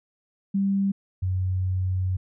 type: tone pair in turn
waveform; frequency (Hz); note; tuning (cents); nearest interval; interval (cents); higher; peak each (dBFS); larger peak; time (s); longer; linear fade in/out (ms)
sine; 196.7 / 92.83; G3 / F#2; +6 / +6; octave + minor second; 1300; first; -20 / -22; first; 0.54-0.92 / 1.22-2.17; second; 10
effects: none